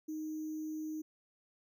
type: tone with sample-and-hold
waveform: sine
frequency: 311.1 Hz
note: D#4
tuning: in tune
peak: -37 dBFS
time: 0.08-1.02 s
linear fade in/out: 10 ms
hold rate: 6300 Hz
effects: none